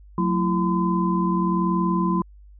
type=tone cluster; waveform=sine; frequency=182.2 / 223.2 / 333.6 / 1019 Hz; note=F#3 / A3 / E4 / C6; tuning=-26 / +25 / +21 / -46 cents; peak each=-21 / -29 / -26 / -25 dBFS; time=0.18-2.22 s; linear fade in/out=2 ms; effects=added 50 Hz sine -44 dBFS peak until 2.59 s